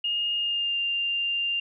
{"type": "tone with pitch glide", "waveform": "sine", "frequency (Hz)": [2843, 2793], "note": ["F7", "F7"], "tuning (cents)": [30, -1], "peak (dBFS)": -24, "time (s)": [0.04, 1.6], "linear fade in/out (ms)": 5, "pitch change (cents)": -31, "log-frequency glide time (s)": [0.36, 0.78], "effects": []}